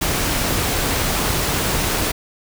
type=noise; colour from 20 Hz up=pink; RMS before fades=-20 dBFS; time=0.01-2.12 s; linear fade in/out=10 ms; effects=none